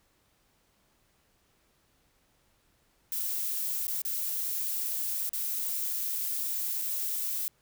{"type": "noise with dropouts", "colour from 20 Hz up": "violet", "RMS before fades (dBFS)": -32, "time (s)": [3.12, 7.48], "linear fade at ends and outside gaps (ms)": 0, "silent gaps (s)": [[3.869, 3.88], [4.018, 4.051], [5.292, 5.333], [6.816, 6.82]], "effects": ["pink hiss -69 dBFS RMS until 7.61 s"]}